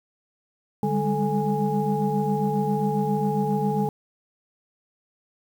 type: tone cluster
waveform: sine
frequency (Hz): 148.3 / 198.7 / 206.1 / 433.5 / 827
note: D3 / G3 / G#3 / A4 / G#5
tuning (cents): +17 / +24 / -13 / -26 / -8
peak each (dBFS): -27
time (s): 0.83-3.89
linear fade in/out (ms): 2
effects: tanh soft clip ceiling -10 dBFS + 8-bit